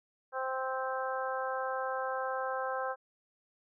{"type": "harmonic tone", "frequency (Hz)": 261.6, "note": "C4", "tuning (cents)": 0, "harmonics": [2, 3, 4, 5, 6], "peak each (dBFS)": [-36, -38, -39, -40, -41], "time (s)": [0.32, 2.96], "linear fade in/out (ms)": 50, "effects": []}